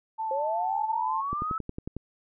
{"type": "tone with vibrato", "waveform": "sine", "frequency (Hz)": 880, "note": "A5", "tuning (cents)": 0, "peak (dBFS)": -28, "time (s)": [0.18, 1.22], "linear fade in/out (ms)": 20, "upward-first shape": "square", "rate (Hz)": 5.2, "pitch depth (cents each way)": 10}
{"type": "linear sweep", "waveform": "sine", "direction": "up", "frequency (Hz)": [523.3, 1318.5], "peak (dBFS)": -28, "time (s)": [0.31, 1.58], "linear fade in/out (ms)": 2}
{"type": "click train", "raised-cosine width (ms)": 3, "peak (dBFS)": -21, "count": 8, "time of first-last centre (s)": [1.33, 1.966], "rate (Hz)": 11}
{"effects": []}